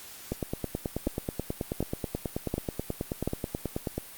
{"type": "two click trains", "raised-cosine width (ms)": 2, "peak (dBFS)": [-14, -16], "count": [4, 35], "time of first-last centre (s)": [[1.07, 3.276], [0.32, 3.98]], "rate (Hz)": [1.36, 9.29], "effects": ["white hiss -46 dBFS RMS until 4.17 s", "Opus 48 kbps"]}